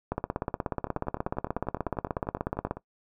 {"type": "two click trains", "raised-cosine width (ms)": 1, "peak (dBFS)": [-14, -23], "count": [44, 20], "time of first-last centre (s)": [[0.12, 2.71], [0.87, 2.77]], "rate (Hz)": [16.6, 10], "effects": ["noise-tail reverb RT60 0.1 s tail -18 dB re dry"]}